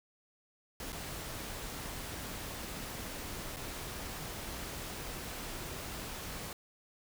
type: noise with dropouts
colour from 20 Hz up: pink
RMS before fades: -42 dBFS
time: 0.8-6.53 s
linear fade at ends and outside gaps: 2 ms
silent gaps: 0.922-0.927 / 3.563-3.567 s
effects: none